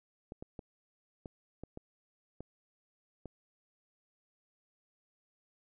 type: clicks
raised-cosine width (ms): 2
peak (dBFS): -30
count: 8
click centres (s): 0.321 / 0.425 / 0.592 / 1.258 / 1.636 / 1.774 / 2.406 / 3.257
effects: none